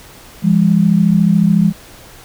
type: tone pair together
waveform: sine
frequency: 169.76 / 203.7 Hz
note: F3 / G#3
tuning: -49 / -33 cents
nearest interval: minor third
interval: 316 cents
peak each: -11 / -11 dBFS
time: 0.42-1.73 s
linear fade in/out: 50 ms
effects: pink hiss -39 dBFS RMS until 2.24 s